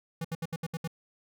square tone bursts, 164.3 Hz, E3, 5 cents flat, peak -32 dBFS, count 7, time 0.21-0.876 s, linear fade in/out 5 ms, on 36 ms, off 69 ms, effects none

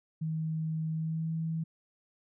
sine tone with pitch glide, 158.9 to 161.96 Hz, D#3 to E3, +37 to -30 cents, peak -30 dBFS, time 0.21-1.64 s, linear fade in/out 10 ms, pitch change +33 cents, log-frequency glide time 0.9-1.32 s, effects none

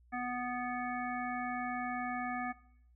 harmonic tone, 246.9 Hz, B3, in tune, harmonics 1 / 3 / 5 / 7 / 9, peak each -40 / -38 / -43 / -42 / -46 dBFS, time 0.12-2.53 s, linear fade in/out 20 ms, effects noise-tail reverb RT60 0.7 s tail -19 dB re dry + added 60 Hz sine -61 dBFS peak until 2.95 s

